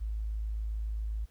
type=tone; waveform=sine; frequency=53.7 Hz; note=A1; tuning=41 cents flat; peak=-31 dBFS; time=0-1.26 s; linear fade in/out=20 ms; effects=pink hiss -68 dBFS RMS until 1.3 s